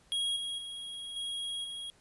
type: tone with level steps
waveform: square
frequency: 3294 Hz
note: G#7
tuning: 15 cents flat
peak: -30 / -35 / -40 / -35 / -39 dBFS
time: 0.12-1.9 s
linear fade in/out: 0 ms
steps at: 0.36 / 0.58 / 1.16 / 1.64 s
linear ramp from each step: 5 ms
effects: pink hiss -64 dBFS RMS until 2 s + resampled to 24000 Hz